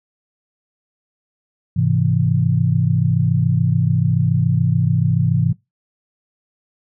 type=chord; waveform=sine; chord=Ab augmented; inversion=none; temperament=equal; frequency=103.83 / 130.81 / 164.81 Hz; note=Ab2 / C3 / E3; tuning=0 / 0 / 0 cents; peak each=-19 / -17 / -18 dBFS; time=1.76-5.53 s; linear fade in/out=10 ms; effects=noise-tail reverb RT60 0.2 s tail -22 dB re dry